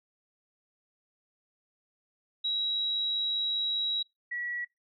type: tone pair in turn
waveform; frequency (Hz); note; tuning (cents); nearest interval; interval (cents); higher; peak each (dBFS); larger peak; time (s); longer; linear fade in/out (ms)
sine; 3865 / 1932.5; B7 / B6; -38 / -38; octave; 1200; first; -27 / -32; first; 2.44-4.03 / 4.31-4.65; first; 10
effects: noise-tail reverb RT60 0.2 s tail -23 dB re dry